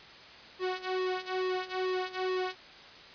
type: tone with flanger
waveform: sawtooth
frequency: 370.6 Hz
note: F#4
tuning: 3 cents sharp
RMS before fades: -33 dBFS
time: 0.59-2.56 s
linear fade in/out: 50 ms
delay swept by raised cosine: 1.3 to 2.7 ms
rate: 2.3 Hz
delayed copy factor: -0.75
effects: white hiss -50 dBFS RMS until 3.14 s + resampled to 11025 Hz